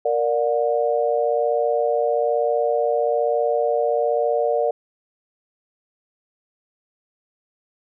sine chord, Bb augmented, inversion none, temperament equal with one note detuned, 466.2 / 587.3 / 722.7 Hz, Bb4 / D5 / F#5, 0 / 0 / -41 cents, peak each -21 / -21 / -24 dBFS, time 0.05-4.71 s, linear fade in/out 5 ms, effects none

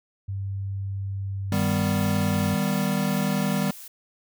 sine tone with pitch glide, 98 to 97.44 Hz, G2 to G2, 0 to -10 cents, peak -27 dBFS, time 0.28-2.55 s, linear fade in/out 10 ms, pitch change -10 cents, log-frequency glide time 0.97-2.23 s
square chord, Eb augmented, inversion none, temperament equal, 155.56 / 196 / 246.9 Hz, Eb3 / G3 / B3, 0 / 0 / 0 cents, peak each -29 / -25 / -30 dBFS, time 1.52-3.71 s, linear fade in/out 2 ms
blue noise with tremolo, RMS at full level -40 dBFS, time 1.54-3.88 s, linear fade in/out 5 ms, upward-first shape triangle, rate 2.6 Hz, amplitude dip 30%
effects none

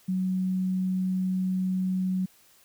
sine tone, 186.1 Hz, F#3, 10 cents sharp, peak -24 dBFS, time 0.08-2.26 s, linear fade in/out 10 ms, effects white hiss -59 dBFS RMS until 2.64 s

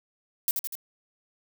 violet noise with echo, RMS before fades -24 dBFS, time 0.48-0.51 s, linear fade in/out 0 ms, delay 81 ms, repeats 3, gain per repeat -4 dB, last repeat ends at 0.753 s, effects none

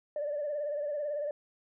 sine tone with vibrato, 587.3 Hz, D5, in tune, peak -30 dBFS, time 0.16-1.31 s, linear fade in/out 2 ms, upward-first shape sine, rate 18 Hz, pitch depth 58 cents each way, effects tanh soft clip ceiling -27 dBFS

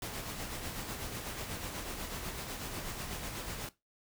pink noise with tremolo, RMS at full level -39 dBFS, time 0.02-3.69 s, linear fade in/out 2 ms, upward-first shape sine, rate 8.1 Hz, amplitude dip 40%, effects noise-tail reverb RT60 0.2 s tail -17 dB re dry

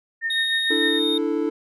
sine tone with tremolo, 1821 Hz, A#6, 41 cents flat, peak -20 dBFS, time 0.21-1 s, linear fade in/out 50 ms, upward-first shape sine, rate 6.6 Hz, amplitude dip 60%
triangle tone with pitch glide, 3729 to 3690 Hz, A#7 to A#7, 0 to -18 cents, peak -21 dBFS, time 0.3-1.18 s, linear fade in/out 5 ms, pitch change -18 cents, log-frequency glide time 0.69-1.04 s
triangle chord, D suspended second, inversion none, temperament equal, 293.7 / 329.6 / 440 Hz, D4 / E4 / A4, 0 / 0 / 0 cents, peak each -23 dBFS, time 0.7-1.5 s, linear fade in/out 10 ms
effects none

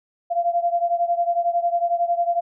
sine beating tone pair, 687 / 698 Hz, F5 / F5, -29 / -1 cents, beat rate 11 Hz, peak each -20 / -23 dBFS, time 0.3-2.41 s, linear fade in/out 20 ms, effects none

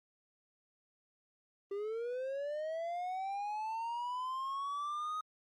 triangle linear sweep, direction up, 392 to 1259 Hz, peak -34 dBFS, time 1.71-5.21 s, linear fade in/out 5 ms, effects Opus 32 kbps

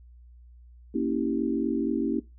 sine chord, A# diminished seventh, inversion none, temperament equal with one note detuned, 233.1 / 277.2 / 325.3 / 392 Hz, A#3 / C#4 / E4 / G4, 0 / 0 / -23 / 0 cents, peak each -29 / -28 / -29 / -33 dBFS, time 0.94-2.2 s, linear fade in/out 10 ms, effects noise-tail reverb RT60 0.2 s tail -17 dB re dry + added 60 Hz sine -48 dBFS peak until 2.38 s

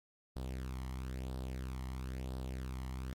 sawtooth tone with flanger, 64.5 Hz, C2, 24 cents flat, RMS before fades -41 dBFS, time 0.36-3.13 s, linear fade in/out 0 ms, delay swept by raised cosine 0.22 to 0.99 ms, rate 1 Hz, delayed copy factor +0.6, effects MP3 64 kbps

